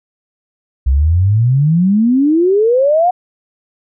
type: exponential sweep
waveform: sine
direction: up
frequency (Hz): 62.7 to 740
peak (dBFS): -8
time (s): 0.86-3.11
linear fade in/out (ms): 10
effects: none